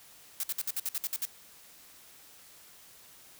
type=noise bursts; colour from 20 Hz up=blue; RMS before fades=-32 dBFS; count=10; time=0.4-1.253 s; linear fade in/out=2 ms; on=34 ms; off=57 ms; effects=white hiss -55 dBFS RMS until 3.39 s